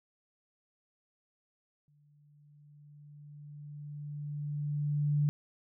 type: tone with exponential growth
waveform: sine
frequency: 146.83 Hz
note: D3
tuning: in tune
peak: -24 dBFS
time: 1.88-5.29 s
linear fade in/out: 0 ms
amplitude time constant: 740 ms
effects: none